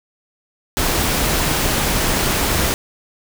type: noise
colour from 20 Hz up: pink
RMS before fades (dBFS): -18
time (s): 0.77-2.74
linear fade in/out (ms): 0
effects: none